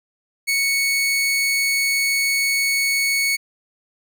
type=tone; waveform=sawtooth; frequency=2217 Hz; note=C#7; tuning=in tune; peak=-14 dBFS; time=0.47-3.37 s; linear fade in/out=20 ms; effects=none